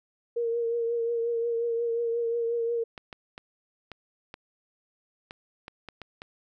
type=tone with vibrato; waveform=sine; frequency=466.2 Hz; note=A#4; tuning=in tune; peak=-25 dBFS; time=0.36-2.84 s; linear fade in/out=10 ms; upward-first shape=triangle; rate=5.6 Hz; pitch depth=34 cents each way
type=clicks; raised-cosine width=0.3 ms; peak=-24 dBFS; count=10; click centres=2.978 / 3.128 / 3.379 / 3.917 / 4.341 / 5.309 / 5.681 / 5.887 / 6.017 / 6.219 s
effects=none